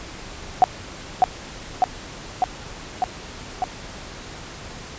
sine tone with echo, 740 Hz, F#5, in tune, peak -8 dBFS, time 0.62-0.64 s, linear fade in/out 0 ms, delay 600 ms, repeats 5, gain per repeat -2 dB, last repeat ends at 3.64 s, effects pink hiss -37 dBFS RMS until 4.98 s + resampled to 16000 Hz

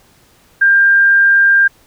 sine tone, 1596 Hz, G6, 31 cents sharp, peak -6 dBFS, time 0.61-1.68 s, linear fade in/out 10 ms, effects pink hiss -50 dBFS RMS until 1.86 s

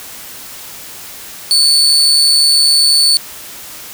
35% pulse tone, 4463 Hz, C#8, 11 cents sharp, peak -6 dBFS, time 1.51-3.17 s, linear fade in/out 0 ms, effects white hiss -31 dBFS RMS until 3.93 s

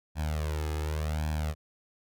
sawtooth tone with flanger, 76.8 Hz, D#2, 22 cents flat, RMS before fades -31 dBFS, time 0.15-1.55 s, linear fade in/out 50 ms, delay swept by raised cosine 1.2 to 2.4 ms, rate 0.88 Hz, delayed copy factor +0.95, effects none

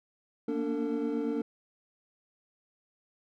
triangle tone cluster, 230 / 238.7 / 290.6 / 451.4 Hz, A#3 / A#3 / D4 / A4, -23 / +41 / -18 / +44 cents, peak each -36 / -34 / -30 / -32 dBFS, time 0.48-1.42 s, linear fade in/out 5 ms, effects none

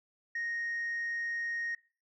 sine tone, 1864.7 Hz, A#6, in tune, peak -31 dBFS, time 0.35-1.75 s, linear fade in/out 5 ms, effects noise-tail reverb RT60 0.4 s tail -21 dB re dry + tanh soft clip ceiling -30 dBFS

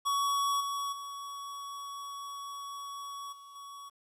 square tone with level steps, 1124 Hz, C#6, 24 cents sharp, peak -28 / -33 / -40 / -50 / -45 dBFS, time 0.05-3.9 s, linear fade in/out 20 ms, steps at 0.6 / 0.92 / 3.32 / 3.55 s, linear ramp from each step 10 ms, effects resampled to 32000 Hz + 11-bit

